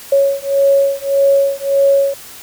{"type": "beating tone pair", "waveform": "sine", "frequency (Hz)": [553, 554.7], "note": ["C#5", "C#5"], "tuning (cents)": [-4, 1], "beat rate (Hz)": 1.7, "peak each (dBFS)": -13, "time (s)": [0.12, 2.14], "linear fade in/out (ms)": 5, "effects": ["white hiss -35 dBFS RMS until 2.42 s"]}